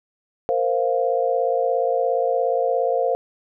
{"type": "chord", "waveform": "sine", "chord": "Bb suspended second", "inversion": "none", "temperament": "equal", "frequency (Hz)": [466.2, 523.3, 698.5], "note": ["Bb4", "C5", "F5"], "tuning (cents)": [0, 0, 0], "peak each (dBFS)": [-23, -21, -23], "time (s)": [0.49, 3.15], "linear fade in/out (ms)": 0, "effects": []}